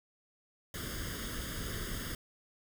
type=noise with comb filter; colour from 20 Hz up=pink; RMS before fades=-39 dBFS; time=0.74-2.15 s; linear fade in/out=2 ms; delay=0.6 ms; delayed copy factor=+0.8; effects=none